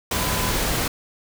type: tone in noise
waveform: sine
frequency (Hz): 1007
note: B5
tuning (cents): +33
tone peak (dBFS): -31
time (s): 0.12-0.51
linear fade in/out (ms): 5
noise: pink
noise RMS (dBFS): -23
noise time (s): 0.11-0.88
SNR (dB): -11
effects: none